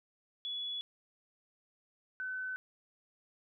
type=tone pair in turn; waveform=sine; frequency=3400 / 1514.5 Hz; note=G#7 / F#6; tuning=+40 / +40 cents; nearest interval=octave + major second; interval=1400 cents; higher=first; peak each=-36 / -36 dBFS; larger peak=neither; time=0.45-0.81 / 2.2-2.56 s; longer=neither; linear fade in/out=0 ms; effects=none